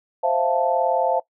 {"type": "chord", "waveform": "sine", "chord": "F major seventh", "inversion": "second", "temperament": "equal", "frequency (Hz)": [523.3, 659.3, 698.5, 880], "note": ["C5", "E5", "F5", "A5"], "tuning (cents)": [0, 0, 0, 0], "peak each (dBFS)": -23, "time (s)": [0.23, 1.2], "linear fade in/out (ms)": 10, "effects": ["noise-tail reverb RT60 0.1 s tail -19 dB re dry"]}